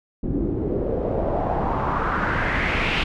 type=noise with low-pass filter sweep; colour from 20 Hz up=pink; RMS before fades=-23 dBFS; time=0.23-3.04 s; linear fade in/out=10 ms; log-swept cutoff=270 to 2900 Hz; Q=3.1; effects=none